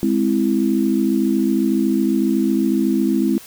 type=chord; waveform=sine; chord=Ab augmented; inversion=none; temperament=equal; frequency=207.7 / 261.6 / 329.6 Hz; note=Ab3 / C4 / E4; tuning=0 / 0 / 0 cents; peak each=-19 dBFS; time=0.03-3.38 s; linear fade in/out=0 ms; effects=white hiss -41 dBFS RMS until 3.46 s